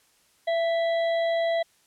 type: harmonic tone with a mistuned harmonic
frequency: 659.3 Hz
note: E5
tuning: in tune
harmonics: 1 / 3 / 5 / 6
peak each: -22 / -34 / -40 / -42 dBFS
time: 0.47-1.63 s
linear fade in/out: 10 ms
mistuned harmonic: 1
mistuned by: +23 cents
effects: white hiss -63 dBFS RMS until 1.86 s + low-pass 11000 Hz 12 dB/octave